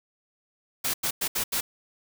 white noise bursts at uneven times, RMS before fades -27 dBFS, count 5, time 0.84-0.94 / 1.03-1.11 / 1.21-1.28 / 1.35-1.44 / 1.52-1.61 s, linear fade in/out 10 ms, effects none

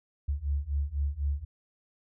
sine beating tone pair, 69.3 / 73.3 Hz, C#2 / D2, 0 / -3 cents, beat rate 4 Hz, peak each -31 / -30 dBFS, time 0.28-1.45 s, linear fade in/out 10 ms, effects none

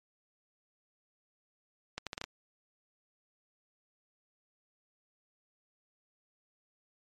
accelerating click train, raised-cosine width 0.2 ms, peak -19 dBFS, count 6, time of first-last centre 1.98-2.24 s, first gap 87 ms, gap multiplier 0.74, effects MP3 64 kbps

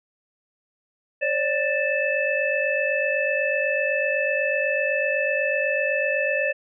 sine tone cluster, 543 / 591 / 1769 / 2620 Hz, C#5 / D5 / A6 / E7, -36 / +11 / +9 / -11 cents, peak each -26 dBFS, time 1.21-6.53 s, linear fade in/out 20 ms, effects none

